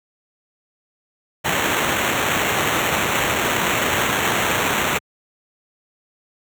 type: noise with sample-and-hold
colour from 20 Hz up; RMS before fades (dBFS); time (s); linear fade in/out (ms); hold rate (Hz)
violet; -20; 1.44-4.99; 20; 4900
effects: high-pass 80 Hz 12 dB/octave